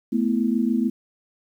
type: chord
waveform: sine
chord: A suspended second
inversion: none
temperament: equal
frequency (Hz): 220 / 246.9 / 329.6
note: A3 / B3 / E4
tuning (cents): 0 / 0 / 0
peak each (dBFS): -22 / -22 / -27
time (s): 0.12-0.9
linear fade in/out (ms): 10
effects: 9-bit